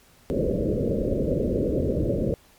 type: low-pass noise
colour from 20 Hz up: white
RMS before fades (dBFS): -24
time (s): 0.3-2.34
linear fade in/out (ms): 0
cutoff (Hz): 580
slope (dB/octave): 96
effects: pink hiss -56 dBFS RMS until 2.58 s + MP3 96 kbps